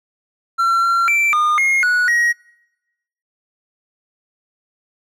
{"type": "tone with pitch steps", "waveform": "triangle", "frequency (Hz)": [1358, 1368, 2340, 1217, 2145, 1467, 1894], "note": ["F6", "F6", "D7", "D#6", "C7", "F#6", "A#6"], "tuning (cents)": [-49, -36, -7, -39, 42, -15, 27], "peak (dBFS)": -11, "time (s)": [0.58, 2.33], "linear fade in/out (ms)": 20, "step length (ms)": 250, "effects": ["noise-tail reverb RT60 1.0 s tail -26 dB re dry"]}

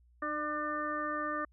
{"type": "harmonic tone with a mistuned harmonic", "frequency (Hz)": 299.3, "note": "D4", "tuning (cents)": 33, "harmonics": [1, 2, 4, 5, 6], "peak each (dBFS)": [-40, -40, -35, -45, -40], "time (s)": [0.22, 1.45], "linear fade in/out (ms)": 5, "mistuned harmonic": 1, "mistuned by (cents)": 18, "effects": ["added 60 Hz sine -61 dBFS peak until 1.52 s"]}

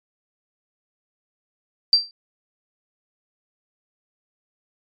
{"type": "tone with exponential decay", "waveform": "sine", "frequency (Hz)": 4699, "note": "D8", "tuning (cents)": 0, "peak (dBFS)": -7, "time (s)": [1.93, 2.11], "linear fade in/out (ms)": 1, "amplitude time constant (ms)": 37, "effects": ["MP3 96 kbps"]}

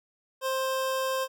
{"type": "tone", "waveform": "25% pulse", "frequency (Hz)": 526, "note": "C5", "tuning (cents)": 9, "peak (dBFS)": -23, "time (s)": [0.41, 1.28], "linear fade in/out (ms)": 50, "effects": []}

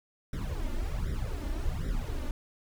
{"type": "noise with flanger", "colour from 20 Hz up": "brown", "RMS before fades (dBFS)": -32, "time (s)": [0.33, 2.31], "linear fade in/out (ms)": 2, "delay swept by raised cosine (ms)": [0.54, 3.44], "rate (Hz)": 1.3, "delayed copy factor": 0.95, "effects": []}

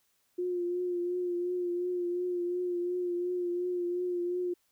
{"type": "tone with vibrato", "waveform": "sine", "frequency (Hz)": 354.9, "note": "F4", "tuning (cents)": 28, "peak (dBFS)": -29, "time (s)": [0.38, 4.54], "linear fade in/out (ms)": 10, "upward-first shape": "triangle", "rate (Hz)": 2.8, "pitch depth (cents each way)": 35, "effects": ["white hiss -73 dBFS RMS until 4.71 s"]}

